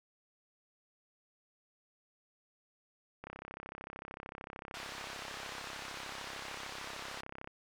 click train, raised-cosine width 0.5 ms, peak -29 dBFS, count 142, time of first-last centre 3.24-7.474 s, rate 33.3 Hz
pink band-pass noise, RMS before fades -46 dBFS, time 4.74-7.21 s, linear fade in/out 5 ms, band 880 to 5300 Hz, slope 12 dB/octave
effects none

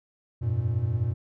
triangle tone cluster, 91.1 / 102.4 / 118.8 Hz, F#2 / G#2 / A#2, -26 / -24 / +33 cents, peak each -28 / -28 / -24 dBFS, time 0.41-1.14 s, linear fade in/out 20 ms, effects none

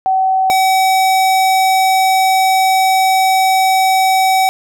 sine / square tone pair in turn, 760 / 760 Hz, F#5 / F#5, +46 / +46 cents, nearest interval unison, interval 0 cents, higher neither, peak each -10 dBFS, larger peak neither, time 0.06-0.5 / 0.5-4.49 s, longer second, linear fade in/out 0 ms, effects none

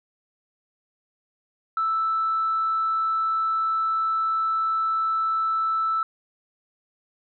sine tone, 1318.5 Hz, E6, in tune, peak -20 dBFS, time 1.77-6.03 s, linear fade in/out 2 ms, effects tanh soft clip ceiling -16 dBFS

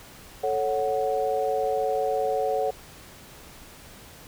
sine chord, F# minor, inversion first, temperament equal, 440 / 554.4 / 740 Hz, A4 / C#5 / F#5, 0 / 0 / 0 cents, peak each -27 dBFS, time 0.43-2.71 s, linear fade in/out 10 ms, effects pink hiss -47 dBFS RMS until 4.27 s

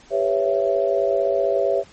sine chord, C# half-diminished seventh, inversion second, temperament just, 399.1 / 498.9 / 554.4 / 665.2 Hz, G4 / B4 / C#5 / E5, +31 / +17 / 0 / +16 cents, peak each -23 / -25 / -21 / -22 dBFS, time 0.1-1.84 s, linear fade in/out 50 ms, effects pink hiss -49 dBFS RMS until 1.92 s + MP3 32 kbps

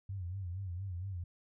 sine tone with vibrato, 92.5 Hz, F#2, in tune, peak -37 dBFS, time 0.09-1.24 s, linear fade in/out 5 ms, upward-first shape sine, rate 4.3 Hz, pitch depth 120 cents each way, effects none

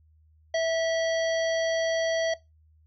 harmonic tone with a mistuned harmonic, 650 Hz, E5, 24 cents flat, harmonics 1 / 3 / 5 / 7 / 9, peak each -23 / -33 / -37 / -40 / -42 dBFS, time 0.54-2.34 s, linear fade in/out 5 ms, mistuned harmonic 1, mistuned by +16 cents, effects noise-tail reverb RT60 0.2 s tail -20 dB re dry + added 78 Hz sine -57 dBFS peak until 2.86 s

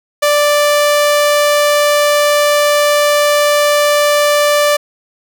sawtooth tone, 587.3 Hz, D5, in tune, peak -5 dBFS, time 0.22-4.77 s, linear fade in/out 10 ms, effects none

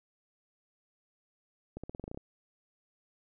accelerating click train, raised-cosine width 2 ms, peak -27 dBFS, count 10, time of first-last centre 1.77-2.174 s, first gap 66 ms, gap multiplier 0.9, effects none

